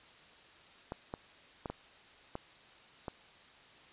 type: clicks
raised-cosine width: 1 ms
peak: -24 dBFS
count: 6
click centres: 0.921 / 1.139 / 1.658 / 1.7 / 2.354 / 3.082 s
effects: white hiss -58 dBFS RMS until 3.92 s + resampled to 8000 Hz